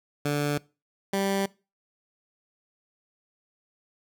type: tone pair in turn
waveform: 15% pulse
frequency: 145.9 / 196.11 Hz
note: D3 / G3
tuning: -11 / +1 cents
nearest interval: perfect fourth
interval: 512 cents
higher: second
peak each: -18 dBFS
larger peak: neither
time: 0.25-0.58 / 1.13-1.46 s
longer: neither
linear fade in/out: 5 ms
effects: noise-tail reverb RT60 0.3 s tail -22 dB re dry